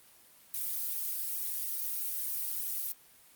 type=noise with flanger; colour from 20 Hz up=violet; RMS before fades=-35 dBFS; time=0.54-2.92 s; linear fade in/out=0 ms; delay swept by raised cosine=1.4 to 4.2 ms; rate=2.4 Hz; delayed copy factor=-1; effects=white hiss -59 dBFS RMS until 3.35 s + Opus 32 kbps